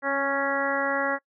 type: harmonic tone with a mistuned harmonic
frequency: 277.2 Hz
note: C#4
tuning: in tune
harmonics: 1 / 2 / 3 / 4 / 5 / 6 / 7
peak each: -33 / -28 / -32 / -32 / -31 / -30 / -32 dBFS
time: 0.02-1.19 s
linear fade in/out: 50 ms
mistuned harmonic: 1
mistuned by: -18 cents
effects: noise-tail reverb RT60 0.1 s tail -23 dB re dry